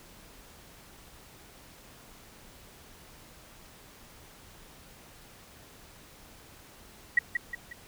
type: tone with echo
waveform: sine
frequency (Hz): 1922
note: B6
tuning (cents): -48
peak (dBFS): -17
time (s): 7.17-7.19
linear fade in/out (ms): 5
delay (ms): 180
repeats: 3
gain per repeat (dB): -7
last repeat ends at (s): 7.73
effects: pink hiss -53 dBFS RMS until 7.87 s